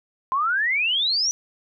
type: exponential sweep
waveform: sine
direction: up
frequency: 1023 to 5990 Hz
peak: -19 dBFS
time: 0.32-1.31 s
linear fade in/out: 0 ms
effects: none